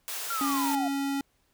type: high-pass noise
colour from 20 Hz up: white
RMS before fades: -35 dBFS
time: 0.08-0.75 s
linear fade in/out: 0 ms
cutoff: 440 Hz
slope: 24 dB/octave
type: linear sweep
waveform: sine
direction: down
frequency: 1396.9 to 688 Hz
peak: -29 dBFS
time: 0.3-0.88 s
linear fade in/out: 5 ms
type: tone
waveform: square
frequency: 277.2 Hz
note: C#4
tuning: in tune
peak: -28 dBFS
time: 0.41-1.21 s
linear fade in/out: 2 ms
effects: pink hiss -70 dBFS RMS until 1.53 s